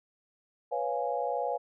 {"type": "chord", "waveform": "sine", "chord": "C# dominant seventh", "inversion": "third", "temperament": "equal", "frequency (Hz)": [493.9, 554.4, 698.5, 830.6], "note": ["B4", "C#5", "E#5", "G#5"], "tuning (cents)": [0, 0, 0, 0], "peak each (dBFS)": -34, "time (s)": [0.71, 1.58], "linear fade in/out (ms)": 20, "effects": []}